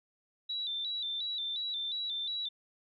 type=tone with vibrato; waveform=sine; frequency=3729 Hz; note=A#7; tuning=in tune; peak=-33 dBFS; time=0.49-2.49 s; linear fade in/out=10 ms; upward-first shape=square; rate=2.8 Hz; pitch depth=79 cents each way; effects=none